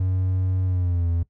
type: tone with pitch glide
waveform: triangle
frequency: 93.1 to 84.88 Hz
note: F#2 to F2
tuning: +11 to -49 cents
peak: -18 dBFS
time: 0-1.23 s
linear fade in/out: 5 ms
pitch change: -160 cents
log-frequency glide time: 0.65-1.08 s
effects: noise-tail reverb RT60 0.1 s tail -18 dB re dry